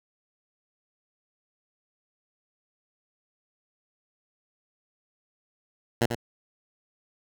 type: tone with echo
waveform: 10% pulse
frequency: 118.1 Hz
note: A#2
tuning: 23 cents sharp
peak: -12 dBFS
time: 6.01-6.06 s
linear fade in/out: 5 ms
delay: 92 ms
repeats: 1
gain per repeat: -7 dB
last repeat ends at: 6.152 s
effects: none